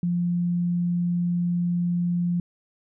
sine tone, 174.6 Hz, F3, in tune, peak -21 dBFS, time 0.03-2.4 s, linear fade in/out 2 ms, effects none

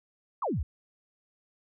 sine exponential sweep, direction down, 1263 to 52.4 Hz, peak -27 dBFS, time 0.42-0.63 s, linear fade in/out 5 ms, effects none

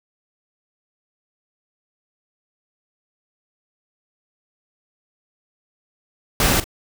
pink noise with echo, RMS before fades -17 dBFS, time 6.4-6.6 s, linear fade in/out 2 ms, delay 42 ms, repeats 1, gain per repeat -15 dB, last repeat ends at 6.642 s, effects none

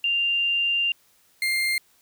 sine / 35% pulse tone pair in turn, 2789 / 2108 Hz, F7 / C7, -3 / +12 cents, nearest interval perfect fourth, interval 485 cents, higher first, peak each -20 dBFS, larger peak neither, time 0.04-0.92 / 1.42-1.78 s, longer first, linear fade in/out 2 ms, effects white hiss -61 dBFS RMS until 2.01 s

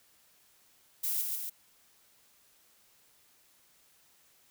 violet noise with echo, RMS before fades -32 dBFS, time 1.03-1.22 s, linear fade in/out 10 ms, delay 140 ms, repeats 2, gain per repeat -3 dB, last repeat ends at 1.5 s, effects white hiss -65 dBFS RMS until 4.5 s

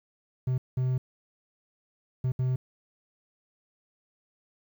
triangle tone bursts at uneven times, 128.3 Hz, C3, 34 cents flat, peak -22 dBFS, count 4, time 0.47-0.58 / 0.77-0.98 / 2.24-2.32 / 2.39-2.56 s, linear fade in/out 5 ms, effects 10-bit

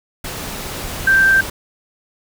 sine tone in noise, 1568 Hz, G6, in tune, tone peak -9 dBFS, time 1.07-1.41 s, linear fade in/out 5 ms, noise pink, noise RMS -27 dBFS, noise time 0.24-1.5 s, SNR +15 dB, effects none

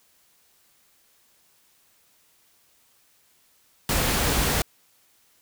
pink noise, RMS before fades -23 dBFS, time 3.89-4.62 s, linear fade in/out 2 ms, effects white hiss -62 dBFS RMS until 5.41 s

